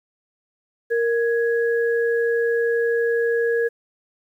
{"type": "tone pair together", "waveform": "sine", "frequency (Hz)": [466.2, 1665.2], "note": ["A#4", "G#6"], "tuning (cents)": [0, 4], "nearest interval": "octave + minor seventh", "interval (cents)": 2204, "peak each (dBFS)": [-18, -26], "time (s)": [0.9, 3.69], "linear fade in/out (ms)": 20, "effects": ["9-bit"]}